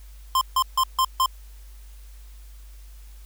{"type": "tone bursts", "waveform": "square", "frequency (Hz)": 1046.5, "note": "C6", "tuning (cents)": 0, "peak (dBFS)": -18, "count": 5, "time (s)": [0.35, 1.26], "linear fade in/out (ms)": 2, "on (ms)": 62, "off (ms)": 150, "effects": ["added 50 Hz sine -41 dBFS peak until 3.25 s", "white hiss -56 dBFS RMS until 3.25 s"]}